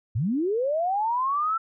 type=linear sweep; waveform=sine; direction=up; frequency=92.1 to 1349 Hz; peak=-22 dBFS; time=0.15-1.58 s; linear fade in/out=10 ms; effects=none